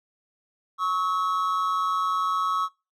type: tone pair together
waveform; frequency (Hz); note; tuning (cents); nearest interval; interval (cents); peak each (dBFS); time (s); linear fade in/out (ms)
triangle; 1109 / 1288.7; C#6 / E6; 0 / -40; minor third; 260; -23 / -24; 0.78-2.69; 50
effects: noise-tail reverb RT60 0.3 s tail -24 dB re dry